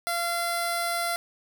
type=tone with notch filter; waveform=10% pulse; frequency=687 Hz; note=F5; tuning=29 cents flat; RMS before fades=-28 dBFS; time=0.07-1.16 s; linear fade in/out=0 ms; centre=2900 Hz; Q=1.2; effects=none